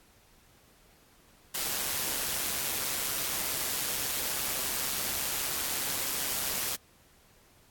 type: noise with amplitude modulation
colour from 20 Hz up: white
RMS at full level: -30 dBFS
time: 1.54-6.76 s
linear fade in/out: 10 ms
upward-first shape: sine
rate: 136 Hz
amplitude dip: 40%
effects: pink hiss -61 dBFS RMS until 7.7 s + AAC 64 kbps